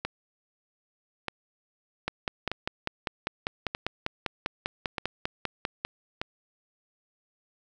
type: two click trains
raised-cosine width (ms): 0.3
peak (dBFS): -12 / -14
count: 20 / 6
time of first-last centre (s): 2.08-5.85 / 0.05-6.215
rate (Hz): 5.04 / 0.811
effects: none